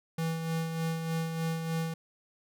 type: tone with tremolo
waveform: square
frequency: 163.3 Hz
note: E3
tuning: 16 cents flat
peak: -29 dBFS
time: 0.18-1.94 s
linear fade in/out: 5 ms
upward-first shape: sine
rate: 3.3 Hz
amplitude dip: 45%
effects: none